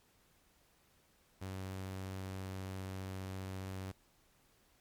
sawtooth tone, 94.9 Hz, F#2, 44 cents sharp, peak -37 dBFS, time 1.41-3.92 s, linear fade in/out 10 ms, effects pink hiss -70 dBFS RMS until 4.8 s + MP3 96 kbps

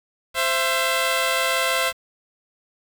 10% pulse tone pair together, 523.3 / 670.6 Hz, C5 / E5, 0 / +30 cents, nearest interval major third, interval 430 cents, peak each -14 dBFS, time 0.34-1.93 s, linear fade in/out 50 ms, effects 7-bit

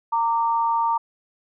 sine tone pair together, 920.7 / 1174.7 Hz, A#5 / D6, -22 / 0 cents, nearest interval major third, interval 422 cents, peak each -19 / -26 dBFS, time 0.12-0.98 s, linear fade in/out 10 ms, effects none

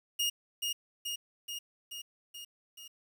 sawtooth tone with echo, 2853 Hz, F7, 36 cents sharp, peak -25 dBFS, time 0.19-0.3 s, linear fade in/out 10 ms, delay 430 ms, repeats 6, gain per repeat -3 dB, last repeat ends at 2.88 s, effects 10-bit

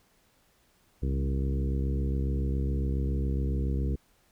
harmonic tone with a mistuned harmonic, 67.2 Hz, C2, 47 cents sharp, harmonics 1 / 2 / 3 / 4 / 5 / 6 / 7, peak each -27 / -33 / -37 / -39 / -41 / -43 / -44 dBFS, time 1.02-3.96 s, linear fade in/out 10 ms, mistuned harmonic 2, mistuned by +33 cents, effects pink hiss -66 dBFS RMS until 4.31 s

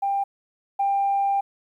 sine tone pair in turn, 794 / 794 Hz, G5 / G5, +22 / +22 cents, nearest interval unison, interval 0 cents, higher neither, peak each -20 / -18 dBFS, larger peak second, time 0.02-0.24 / 0.79-1.41 s, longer second, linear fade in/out 10 ms, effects tanh soft clip ceiling -15 dBFS + 10-bit

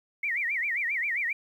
sine tone with vibrato, 2093 Hz, C7, in tune, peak -26 dBFS, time 0.23-1.33 s, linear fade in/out 5 ms, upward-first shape sine, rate 7.5 Hz, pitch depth 230 cents each way, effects 10-bit

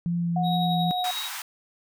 sine tone with vibrato, 170.9 Hz, F3, 37 cents flat, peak -23 dBFS, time 0.06-0.91 s, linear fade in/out 0 ms, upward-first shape triangle, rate 2.4 Hz, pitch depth 16 cents each way
sine tone, 729 Hz, F#5, 26 cents flat, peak -25 dBFS, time 0.36-1.11 s, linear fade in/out 5 ms
triangle tone with tremolo, 3805 Hz, A#7, 35 cents sharp, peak -27 dBFS, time 0.43-1.3 s, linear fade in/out 50 ms, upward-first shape sine, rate 11 Hz, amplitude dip 40%
pink high-pass noise, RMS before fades -35 dBFS, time 1.04-1.42 s, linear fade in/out 2 ms, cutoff 820 Hz, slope 48 dB/octave
effects none

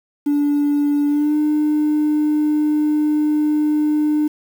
triangle tone with pitch glide, 290.1 to 301.5 Hz, D4 to D4, -21 to +46 cents, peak -11 dBFS, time 0.26-4.28 s, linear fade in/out 10 ms, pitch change +67 cents, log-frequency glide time 1.08-1.36 s, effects tanh soft clip ceiling -10 dBFS + 7-bit

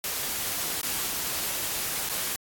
white noise with dropouts, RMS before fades -30 dBFS, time 0.04-2.36 s, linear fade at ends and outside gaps 1 ms, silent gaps 0.814-0.83 / 2.09-2.096 s, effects AAC 64 kbps

